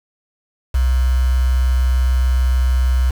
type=tone with quantisation; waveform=sine; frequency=63.4 Hz; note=B1; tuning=46 cents sharp; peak=-12 dBFS; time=0.74-3.11 s; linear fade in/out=10 ms; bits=5; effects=none